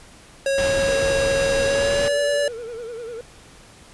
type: tone with pitch glide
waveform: square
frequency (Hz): 548 to 576.9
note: C#5 to D5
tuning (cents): -20 to -31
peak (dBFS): -19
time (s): 0.46-2.48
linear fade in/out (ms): 2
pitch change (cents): +89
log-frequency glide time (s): 1.62-2.16
type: low-pass noise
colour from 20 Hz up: pink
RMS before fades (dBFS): -28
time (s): 0.58-2.08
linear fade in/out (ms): 0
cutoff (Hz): 6900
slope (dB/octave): 24
type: tone with vibrato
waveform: triangle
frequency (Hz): 466.2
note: A#4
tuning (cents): 0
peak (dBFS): -28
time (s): 0.88-3.21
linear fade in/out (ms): 2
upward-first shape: sine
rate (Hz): 10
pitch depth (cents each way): 88
effects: pink hiss -47 dBFS RMS until 3.93 s + resampled to 24000 Hz